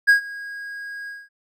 triangle tone with ADSR envelope, 1640 Hz, G#6, 22 cents flat, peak -7 dBFS, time 0.07-1.29 s, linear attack 24 ms, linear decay 110 ms, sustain -22 dB, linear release 210 ms, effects none

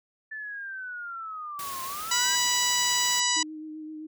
sine linear two-way sweep, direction down then up, 1760 to 1043 to 1635 Hz, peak -34 dBFS, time 0.31-2.36 s, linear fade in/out 10 ms, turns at 1.83 s
white noise, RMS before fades -38 dBFS, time 1.59-3.2 s, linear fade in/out 2 ms
harmonic tone, 982 Hz, B5, 10 cents flat, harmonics 1 / 2 / 3 / 4 / 5 / 6 / 7 / 8, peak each -31 / -31 / -31 / -31 / -31 / -31 / -31 / -31 dBFS, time 2.11-3.43 s, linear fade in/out 5 ms
sine tone with vibrato, 310.2 Hz, D#4, 5 cents flat, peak -36 dBFS, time 3.36-4.07 s, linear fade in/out 10 ms, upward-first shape sine, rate 7.7 Hz, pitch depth 20 cents each way
effects none

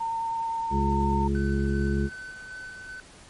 sine tone with vibrato, 911 Hz, A#5, 40 cents flat, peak -26 dBFS, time 0-1.28 s, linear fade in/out 10 ms, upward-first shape sine, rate 9.6 Hz, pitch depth 8 cents each way
harmonic tone, 69.3 Hz, C#2, in tune, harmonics 1 / 2 / 3 / 5 / 6, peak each -26 / -30 / -27 / -31 / -35 dBFS, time 0.7-2.1 s, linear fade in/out 50 ms
triangle tone with tremolo, 1514 Hz, F#6, 39 cents sharp, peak -35 dBFS, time 1.35-3 s, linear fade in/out 0 ms, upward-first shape square, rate 2.6 Hz, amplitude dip 30%
effects pink hiss -50 dBFS RMS until 3.29 s + MP3 48 kbps

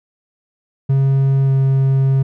triangle tone with pitch glide, 135.9 to 134.73 Hz, C#3 to C#3, -34 to -49 cents, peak -9 dBFS, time 0.89-2.23 s, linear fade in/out 10 ms, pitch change -15 cents, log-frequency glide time 1.45-1.51 s, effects none

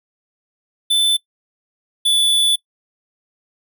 square tone pair in turn, 3520 / 3470 Hz, A7 / A7, 0 / -25 cents, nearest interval unison, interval 25 cents, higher first, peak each -13 dBFS, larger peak neither, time 0.9-1.17 / 2.05-2.56 s, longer second, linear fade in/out 10 ms, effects noise-tail reverb RT60 0.1 s tail -22 dB re dry

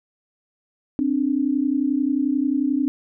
sine tone pair together, 263 / 294.3 Hz, C4 / D4, +9 / +4 cents, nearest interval major second, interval 195 cents, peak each -21 dBFS, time 0.99-2.88 s, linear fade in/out 0 ms, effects none

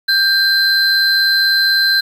triangle tone pair together, 1584 / 4092 Hz, G6 / C8, +18 / -39 cents, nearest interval octave + major third, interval 1643 cents, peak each -12 dBFS, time 0.08-2.01 s, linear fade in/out 10 ms, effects 7-bit

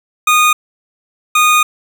25% pulse tone bursts at uneven times, 1232 Hz, D#6, 17 cents flat, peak -4 dBFS, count 2, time 0.27-0.53 / 1.35-1.63 s, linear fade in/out 5 ms, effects none

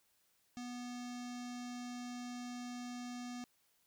square tone with low-pass filter, 245 Hz, B3, 14 cents flat, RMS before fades -45 dBFS, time 0.57-3.44 s, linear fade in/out 0 ms, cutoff 6400 Hz, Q 2.4, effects white hiss -75 dBFS RMS until 3.86 s

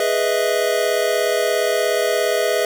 square chord, E major seventh, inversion first, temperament equal, 415.3 / 493.9 / 622.3 / 659.3 Hz, G#4 / B4 / D#5 / E5, 0 / 0 / 0 / 0 cents, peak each -23 dBFS, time 0-2.65 s, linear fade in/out 2 ms, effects none

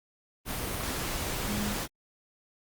sine tone in noise, 206.6 Hz, G#3, 9 cents flat, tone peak -31 dBFS, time 1.46-1.76 s, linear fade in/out 50 ms, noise pink, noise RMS -33 dBFS, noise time 0.45-1.88 s, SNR -1 dB, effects Opus 32 kbps

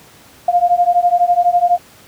sine beating tone pair, 698.5 / 710.5 Hz, F5 / F5, 0 / +30 cents, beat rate 12 Hz, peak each -13 dBFS, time 0.48-1.78 s, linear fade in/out 5 ms, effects pink hiss -44 dBFS RMS until 2.07 s + high-pass 80 Hz 12 dB/octave

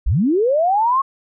sine linear sweep, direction up, 34.65 to 1108.7 Hz, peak -13 dBFS, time 0.06-1.02 s, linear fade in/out 10 ms, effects none

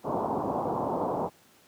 white low-pass noise, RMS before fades -29 dBFS, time 0.03-1.3 s, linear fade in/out 50 ms, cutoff 1000 Hz, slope 48 dB/octave, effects pink hiss -59 dBFS RMS until 1.67 s + high-pass 150 Hz 12 dB/octave

